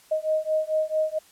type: beating tone pair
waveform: sine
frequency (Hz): 622.3 / 626.8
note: D#5 / D#5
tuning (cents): 0 / +13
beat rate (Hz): 4.5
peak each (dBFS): -25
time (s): 0.11-1.19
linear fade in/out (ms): 10
effects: white hiss -55 dBFS RMS until 1.31 s + low-pass 12000 Hz 12 dB/octave